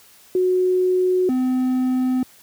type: tone pair in turn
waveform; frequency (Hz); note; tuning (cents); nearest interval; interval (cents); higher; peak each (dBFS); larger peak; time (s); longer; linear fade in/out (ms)
sine / triangle; 367.2 / 255.5; F#4 / C4; -13 / -41; tritone; 628; first; -15; neither; 0.35-1.29 / 1.29-2.23; neither; 2
effects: white hiss -50 dBFS RMS until 2.42 s + high-pass 60 Hz 12 dB/octave

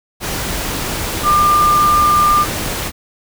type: tone in noise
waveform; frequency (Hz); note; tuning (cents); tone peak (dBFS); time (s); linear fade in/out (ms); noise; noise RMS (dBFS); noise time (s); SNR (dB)
sine; 1197; D6; +33; -9; 1.23-2.46; 50; pink; -21; 0.2-2.92; +9
effects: none

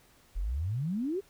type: exponential sweep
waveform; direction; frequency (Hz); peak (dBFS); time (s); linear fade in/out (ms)
sine; up; 39.25 to 415.3; -29; 0.35-1.21; 20
effects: pink hiss -62 dBFS RMS until 1.29 s

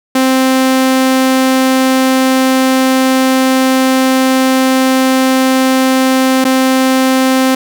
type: tone with dropouts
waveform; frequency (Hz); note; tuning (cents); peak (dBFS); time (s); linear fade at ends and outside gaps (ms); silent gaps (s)
sawtooth; 261.6; C4; 0; -4; 0.15-7.55; 5; 6.443-6.45
effects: none

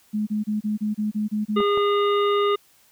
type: tone bursts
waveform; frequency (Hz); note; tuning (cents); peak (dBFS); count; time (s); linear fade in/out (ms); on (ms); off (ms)
sine; 211.9; G#3; +35; -21; 9; 0.13-1.622; 20; 140; 29
type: harmonic tone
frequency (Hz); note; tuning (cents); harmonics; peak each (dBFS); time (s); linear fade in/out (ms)
407.7; G#4; -32; 1 / 3 / 5 / 7 / 9; -19 / -23 / -35 / -34 / -35; 1.56-2.56; 10
type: clicks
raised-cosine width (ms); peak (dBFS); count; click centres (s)
1; -19; 2; 1.604 / 1.775
effects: white hiss -58 dBFS RMS until 2.91 s

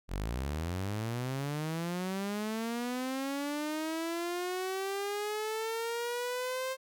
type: linear sweep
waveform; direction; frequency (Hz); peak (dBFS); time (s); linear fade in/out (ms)
sawtooth; up; 42 to 528; -29; 0.08-6.77; 50
effects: none

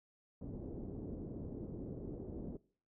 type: low-pass noise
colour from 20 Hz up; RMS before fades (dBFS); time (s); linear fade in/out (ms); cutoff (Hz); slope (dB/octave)
white; -45; 0.41-2.57; 5; 390; 24
effects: noise-tail reverb RT60 0.5 s tail -22 dB re dry

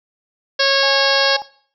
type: harmonic tone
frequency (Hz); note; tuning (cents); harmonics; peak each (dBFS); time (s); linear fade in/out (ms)
548; C#5; -20; 1 / 2 / 3 / 4 / 5 / 6 / 7 / 8 / 9 / 10; -18 / -25 / -19 / -28 / -26 / -23 / -25 / -21 / -22 / -25; 0.59-1.37; 10
type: tone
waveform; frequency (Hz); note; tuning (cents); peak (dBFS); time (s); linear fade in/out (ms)
sine; 830.6; G#5; 0; -25; 0.83-1.42; 0
effects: noise-tail reverb RT60 0.5 s tail -19 dB re dry

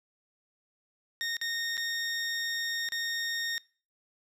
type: tone with dropouts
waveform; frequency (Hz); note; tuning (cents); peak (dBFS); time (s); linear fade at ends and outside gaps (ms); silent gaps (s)
20% pulse; 1847; A#6; -16; -25; 1.21-3.58; 0; 1.368-1.414 / 1.77-1.777 / 2.888-2.921
effects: noise-tail reverb RT60 0.4 s tail -24 dB re dry + low-pass 11000 Hz 12 dB/octave

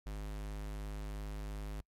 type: tone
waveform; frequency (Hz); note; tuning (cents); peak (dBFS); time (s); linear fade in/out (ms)
square; 51.4; G#1; -17; -40; 0.06-1.81; 5
effects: noise-tail reverb RT60 0.1 s tail -26 dB re dry + MP3 64 kbps

